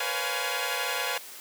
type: tone cluster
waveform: 10% pulse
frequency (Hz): 473.5 / 507 / 561 / 704 / 836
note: A#4 / B4 / C#5 / F5 / G#5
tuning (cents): +27 / +45 / +21 / +14 / +11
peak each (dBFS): -29 / -25 / -27 / -26 / -25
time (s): 0-1.18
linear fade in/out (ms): 5
effects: white hiss -44 dBFS RMS until 1.4 s + high-pass 300 Hz 12 dB/octave